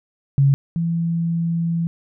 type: tone pair in turn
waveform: sine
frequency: 138.59 / 167.56 Hz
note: C#3 / E3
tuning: 0 / +29 cents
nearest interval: minor third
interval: 329 cents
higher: second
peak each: -11 / -18 dBFS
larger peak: first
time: 0.38-0.54 / 0.76-1.87 s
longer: second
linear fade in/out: 0 ms
effects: none